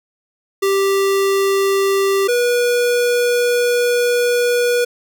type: tone pair in turn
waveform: square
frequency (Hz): 392 / 484.5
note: G4 / B4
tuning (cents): 0 / -33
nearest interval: major third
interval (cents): 367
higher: second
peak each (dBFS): -14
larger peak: neither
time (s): 0.62-2.28 / 2.28-4.85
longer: second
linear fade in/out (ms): 10
effects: none